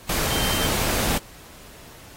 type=tone in noise; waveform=sine; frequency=3136 Hz; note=G7; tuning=in tune; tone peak=-29 dBFS; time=0.3-0.67 s; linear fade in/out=5 ms; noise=pink; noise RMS=-24 dBFS; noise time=0.09-1.18 s; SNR=-8 dB; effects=pink hiss -46 dBFS RMS until 2.16 s + AAC 48 kbps